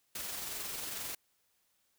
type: noise with amplitude modulation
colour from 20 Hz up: white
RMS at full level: -39 dBFS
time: 0.15-1.15 s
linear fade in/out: 5 ms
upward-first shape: sine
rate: 22.3 Hz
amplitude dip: 30%
effects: white hiss -75 dBFS RMS until 1.98 s